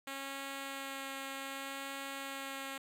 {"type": "tone with vibrato", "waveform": "5% pulse", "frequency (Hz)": 272.9, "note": "C#4", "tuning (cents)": -27, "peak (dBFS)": -29, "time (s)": [0.07, 2.78], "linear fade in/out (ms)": 5, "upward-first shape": "sine", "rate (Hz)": 0.65, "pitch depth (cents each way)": 9, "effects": []}